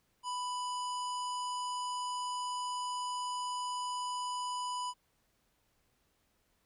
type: harmonic tone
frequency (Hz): 992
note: B5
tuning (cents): +7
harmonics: 1 / 3 / 5 / 7 / 9 / 10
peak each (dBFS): -35 / -45 / -48 / -49 / -55 / -55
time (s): 0.23-4.94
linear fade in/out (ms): 50
effects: pink hiss -75 dBFS RMS until 6.65 s